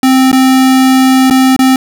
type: tone with dropouts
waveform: square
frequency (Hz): 261.6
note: C4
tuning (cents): 0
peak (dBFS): -5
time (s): 0.03-1.76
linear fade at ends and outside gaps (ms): 2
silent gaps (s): 0.316-0.328 / 1.3-1.308 / 1.564-1.591
effects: none